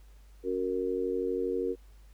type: harmonic tone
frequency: 92.5 Hz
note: F#2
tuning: in tune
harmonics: 3 / 4 / 5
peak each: -36 / -32 / -31 dBFS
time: 0.43-1.76 s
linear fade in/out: 50 ms
effects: added 50 Hz sine -51 dBFS peak until 2.13 s + pink hiss -66 dBFS RMS until 2.13 s